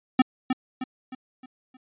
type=tone with echo; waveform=square; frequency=257 Hz; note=C4; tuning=31 cents flat; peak=-14 dBFS; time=0.19-0.22 s; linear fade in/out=5 ms; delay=310 ms; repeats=5; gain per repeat=-7 dB; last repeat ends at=1.77 s; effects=resampled to 8000 Hz